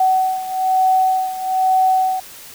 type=beating tone pair; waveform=sine; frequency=752 / 753.1 Hz; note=F#5 / F#5; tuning=+28 / +30 cents; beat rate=1.1 Hz; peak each=-15 / -19 dBFS; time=0-2.2 s; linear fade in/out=5 ms; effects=white hiss -38 dBFS RMS until 2.54 s